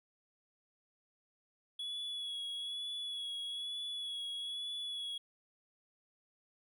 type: tone with vibrato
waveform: triangle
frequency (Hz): 3375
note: G#7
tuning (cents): +27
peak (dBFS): -37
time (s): 1.79-5.18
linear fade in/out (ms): 5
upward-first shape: sine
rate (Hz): 1.1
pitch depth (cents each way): 26
effects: none